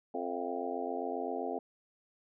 harmonic tone with a mistuned harmonic, 87.6 Hz, F2, 6 cents sharp, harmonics 3 / 4 / 5 / 6 / 7 / 8 / 9, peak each -41 / -42 / -39 / -44 / -43 / -40 / -42 dBFS, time 0.14-1.59 s, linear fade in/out 5 ms, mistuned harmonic 7, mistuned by +73 cents, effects none

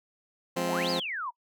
15% pulse chord, F minor, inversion none, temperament just, 174.61 / 209.5 / 261.9 Hz, F3 / Ab3 / C4, 0 / +15 / +2 cents, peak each -25 / -31 / -26 dBFS, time 0.56-1 s, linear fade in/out 10 ms
sine exponential two-way sweep, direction up then down, 554.4 to 5100 to 906 Hz, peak -31 dBFS, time 0.68-1.31 s, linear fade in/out 20 ms, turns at 0.9 s
effects noise-tail reverb RT60 0.1 s tail -25 dB re dry

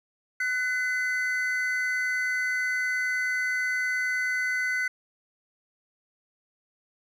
triangle tone pair together, 1496 / 2035 Hz, F#6 / C7, +19 / -49 cents, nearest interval perfect fourth, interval 532 cents, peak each -26 dBFS, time 0.4-4.88 s, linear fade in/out 5 ms, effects none

